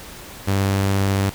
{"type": "tone", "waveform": "sawtooth", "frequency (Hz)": 98, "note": "G2", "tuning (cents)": 0, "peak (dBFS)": -13, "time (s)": [0.47, 1.3], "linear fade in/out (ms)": 10, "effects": ["pink hiss -38 dBFS RMS until 1.34 s"]}